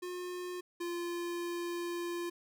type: tone pair in turn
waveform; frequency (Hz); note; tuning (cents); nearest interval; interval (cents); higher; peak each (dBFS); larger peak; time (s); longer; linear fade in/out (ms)
square; 359 / 346.2; F4 / F4; +48 / -15; minor second; 63; first; -39 / -36; second; 0.02-0.61 / 0.8-2.3; second; 10
effects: none